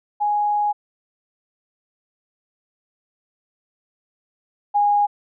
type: tone pair in turn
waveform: sine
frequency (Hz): 830.6 / 822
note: G#5 / G#5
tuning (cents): 0 / -18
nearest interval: unison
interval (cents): 18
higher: first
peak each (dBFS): -17 / -14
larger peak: second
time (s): 0.2-0.73 / 4.74-5.07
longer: first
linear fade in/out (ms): 20
effects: none